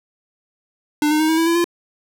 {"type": "tone with pitch steps", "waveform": "square", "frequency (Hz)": [298.7, 305.9, 313.2, 320.7, 328.4, 336.2, 344.3], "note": ["D4", "D#4", "D#4", "E4", "E4", "E4", "F4"], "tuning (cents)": [29, -29, 11, -48, -6, 34, -25], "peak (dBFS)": -15, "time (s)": [1.02, 1.643], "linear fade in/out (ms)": 2, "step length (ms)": 89, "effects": []}